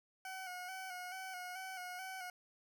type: tone with vibrato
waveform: 20% pulse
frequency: 740 Hz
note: F#5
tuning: in tune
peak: -39 dBFS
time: 0.25-2.3 s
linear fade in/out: 2 ms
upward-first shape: square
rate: 2.3 Hz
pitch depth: 39 cents each way
effects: none